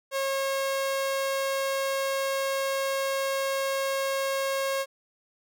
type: tone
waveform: sawtooth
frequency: 543 Hz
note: C#5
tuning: 36 cents flat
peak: -22 dBFS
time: 0.11-4.86 s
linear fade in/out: 50 ms
effects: none